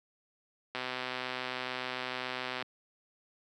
click train, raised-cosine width 0.3 ms, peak -19 dBFS, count 239, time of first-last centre 0.75-2.624 s, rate 127 Hz, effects high-pass 200 Hz 12 dB/octave

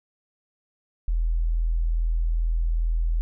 sine tone, 41.2 Hz, E1, in tune, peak -20 dBFS, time 1.08-3.21 s, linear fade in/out 0 ms, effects none

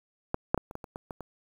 clicks, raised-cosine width 1 ms, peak -13 / -8 / -16 / -28 / -22 / -26 / -23 / -23 / -25 dBFS, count 9, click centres 0.344 / 0.545 / 0.577 / 0.711 / 0.754 / 0.842 / 0.959 / 1.108 / 1.207 s, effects 8-bit

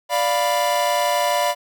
45% pulse chord, B diminished, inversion first, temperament equal, 587.3 / 698.5 / 987.8 Hz, D5 / F5 / B5, 0 / 0 / 0 cents, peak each -22 dBFS, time 0.09-1.55 s, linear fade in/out 50 ms, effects none

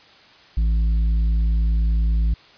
sine tone with tanh clipping, 55 Hz, A1, in tune, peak -17 dBFS, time 0.57-2.34 s, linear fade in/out 5 ms, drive 6 dB, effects white hiss -49 dBFS RMS until 2.57 s + resampled to 11025 Hz

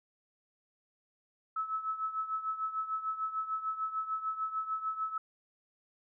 sine tone with tremolo, 1300 Hz, E6, 24 cents flat, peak -29 dBFS, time 1.56-5.18 s, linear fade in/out 5 ms, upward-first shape triangle, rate 6.7 Hz, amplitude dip 80%, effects none

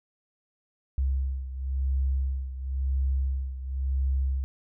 sine beating tone pair, 66.4 / 67.36 Hz, C2 / C#2, +26 / -49 cents, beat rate 0.96 Hz, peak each -26 / -31 dBFS, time 0.98-4.44 s, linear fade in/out 0 ms, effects none

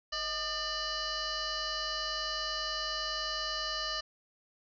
sine tone with frequency modulation, 2960 Hz, F#7, in tune, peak -32 dBFS, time 0.12-4.01 s, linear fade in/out 10 ms, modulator 583 Hz, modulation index 3.9, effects none

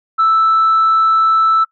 sine tone, 1318.5 Hz, E6, in tune, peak -7 dBFS, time 0.18-1.65 s, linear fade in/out 20 ms, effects noise-tail reverb RT60 0.1 s tail -20 dB re dry + tanh soft clip ceiling -6 dBFS

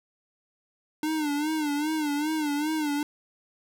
square tone with vibrato, 301.4 Hz, D4, 45 cents sharp, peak -26 dBFS, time 1.03-3.03 s, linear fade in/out 2 ms, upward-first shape sine, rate 2.5 Hz, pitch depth 84 cents each way, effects none

